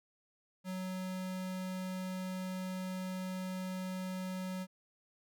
square tone, 185.7 Hz, F#3, 7 cents sharp, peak -38 dBFS, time 0.64-4.67 s, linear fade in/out 50 ms, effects none

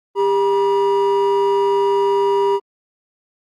triangle tone pair together, 399 / 962.5 Hz, G4 / B5, +31 / -45 cents, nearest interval octave + minor third, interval 1524 cents, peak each -12 / -17 dBFS, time 0.15-2.6 s, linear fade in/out 50 ms, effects tanh soft clip ceiling -5 dBFS + Opus 32 kbps

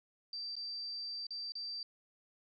sine tone with dropouts, 4674 Hz, D8, 9 cents flat, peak -39 dBFS, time 0.33-1.83 s, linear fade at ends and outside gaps 2 ms, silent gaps 0.555-0.565 / 1.268-1.306 / 1.521-1.553 s, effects none

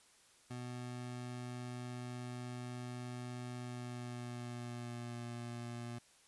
25% pulse tone with pitch glide, 123.47 to 119.2 Hz, B2 to A#2, 0 to +39 cents, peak -39 dBFS, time 0.5-5.99 s, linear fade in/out 10 ms, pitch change -61 cents, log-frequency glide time 3.55-5.26 s, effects white hiss -66 dBFS RMS until 6.27 s + resampled to 24000 Hz

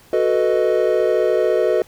triangle chord, B dominant seventh, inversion second, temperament equal, 370 / 440 / 493.9 / 622.3 Hz, F#4 / A4 / B4 / D#5, 0 / 0 / 0 / 0 cents, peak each -18 dBFS, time 0.13-1.82 s, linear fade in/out 2 ms, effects pink hiss -49 dBFS RMS until 1.87 s

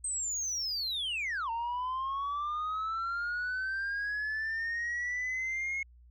sine linear two-way sweep, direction down then up, 8372 to 907 to 2174 Hz, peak -29 dBFS, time 0.04-5.83 s, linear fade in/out 5 ms, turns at 1.5 s, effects tanh soft clip ceiling -30 dBFS + added 60 Hz sine -54 dBFS peak until 6.1 s

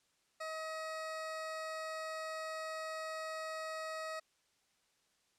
20% pulse tone, 635 Hz, D#5, 35 cents sharp, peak -35 dBFS, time 0.4-4.2 s, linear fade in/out 10 ms, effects white hiss -75 dBFS RMS until 5.38 s + low-pass 8000 Hz 12 dB/octave

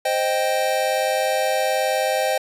square chord, C minor, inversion none, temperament equal, 523.3 / 622.3 / 784 Hz, C5 / Eb5 / G5, 0 / 0 / 0 cents, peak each -24 dBFS, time 0.05-2.38 s, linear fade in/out 5 ms, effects resampled to 32000 Hz

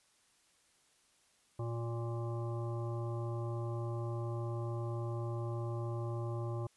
harmonic tone with a mistuned harmonic, 116.54 Hz, A#2, in tune, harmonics 1 / 3 / 5 / 7 / 9 / 10, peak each -36 / -43 / -47 / -51 / -51 / -55 dBFS, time 1.59-6.67 s, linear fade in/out 5 ms, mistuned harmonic 3, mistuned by +17 cents, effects white hiss -70 dBFS RMS until 6.76 s + resampled to 24000 Hz

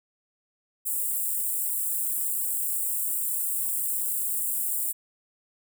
white high-pass noise, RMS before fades -28 dBFS, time 0.85-4.93 s, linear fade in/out 20 ms, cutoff 7600 Hz, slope 96 dB/octave, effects none

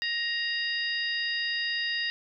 harmonic tone with a mistuned harmonic, 936 Hz, A#5, 7 cents sharp, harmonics 2 / 3 / 4 / 5, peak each -30 / -34 / -36 / -34 dBFS, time 0.02-2.1 s, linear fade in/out 0 ms, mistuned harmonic 5, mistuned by +62 cents, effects none

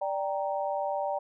sine chord, G minor, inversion second, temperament equal, 587.3 / 784 / 932.3 Hz, D5 / G5 / Bb5, 0 / 0 / 0 cents, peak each -31 / -32 / -35 dBFS, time 0.01-1.19 s, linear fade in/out 10 ms, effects none

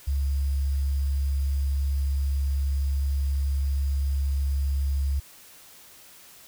sine tone with sample-and-hold, 69.3 Hz, C#2, in tune, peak -22 dBFS, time 0.07-5.2 s, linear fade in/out 10 ms, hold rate 4900 Hz, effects white hiss -50 dBFS RMS until 6.47 s

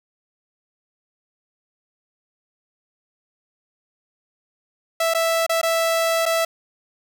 sawtooth tone with dropouts, 659.3 Hz, E5, in tune, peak -14 dBFS, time 5-6.45 s, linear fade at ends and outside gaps 5 ms, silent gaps 5.138-5.147 / 5.465-5.494 / 5.615-5.63 / 6.256-6.261 s, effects none

